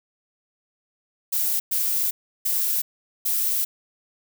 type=noise bursts at uneven times; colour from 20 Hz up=violet; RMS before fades=-23 dBFS; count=4; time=1.32-1.6 / 1.71-2.11 / 2.45-2.82 / 3.25-3.65 s; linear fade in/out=10 ms; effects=none